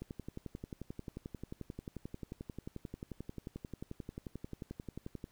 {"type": "click train", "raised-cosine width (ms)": 3, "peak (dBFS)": -29, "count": 60, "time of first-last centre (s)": [0.02, 5.241], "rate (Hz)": 11.3, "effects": ["pink hiss -69 dBFS RMS until 5.31 s"]}